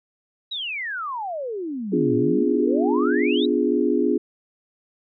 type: exponential two-way sweep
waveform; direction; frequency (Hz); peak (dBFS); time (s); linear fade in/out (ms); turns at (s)
sine; down then up; 3951 to 112 to 3951; -26; 0.51-3.46; 10; 2.16
type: chord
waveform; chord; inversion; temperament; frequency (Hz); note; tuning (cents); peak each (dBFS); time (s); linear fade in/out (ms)
sine; B diminished seventh; none; equal with one note detuned; 250.4 / 293.7 / 349.2 / 415.3; B3 / D4 / F4 / Ab4; +24 / 0 / 0 / 0; -23; 1.92-4.18; 10
effects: none